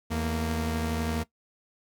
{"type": "tone pair together", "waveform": "sawtooth", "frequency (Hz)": [81.1, 231.2], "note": ["E2", "A#3"], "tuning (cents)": [-28, -14], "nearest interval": "octave + tritone", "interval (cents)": 1814, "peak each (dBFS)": -26, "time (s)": [0.1, 1.24], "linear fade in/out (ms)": 20, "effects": ["noise-tail reverb RT60 0.1 s tail -18 dB re dry"]}